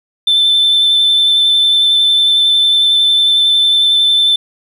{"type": "tone with vibrato", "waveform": "sine", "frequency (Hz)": 3537, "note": "A7", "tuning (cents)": 8, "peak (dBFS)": -6, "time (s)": [0.27, 4.36], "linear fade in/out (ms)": 5, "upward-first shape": "sine", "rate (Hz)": 11, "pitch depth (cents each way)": 11, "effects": ["tanh soft clip ceiling -5 dBFS", "8-bit"]}